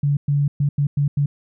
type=tone bursts at uneven times; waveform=sine; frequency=143.2 Hz; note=D3; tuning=43 cents flat; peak=-15 dBFS; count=6; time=0.03-0.17 / 0.28-0.48 / 0.6-0.69 / 0.78-0.87 / 0.97-1.08 / 1.17-1.26 s; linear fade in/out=5 ms; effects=none